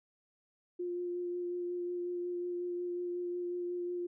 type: tone with vibrato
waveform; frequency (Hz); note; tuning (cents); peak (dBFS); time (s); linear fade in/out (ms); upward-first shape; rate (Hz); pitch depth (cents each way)
sine; 353; F4; +19; -34; 0.79-4.07; 10; sine; 5.5; 12
effects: none